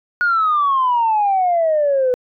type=exponential sweep; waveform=sine; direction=down; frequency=1458 to 493.9 Hz; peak=-12 dBFS; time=0.21-2.14 s; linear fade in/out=0 ms; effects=tanh soft clip ceiling -9 dBFS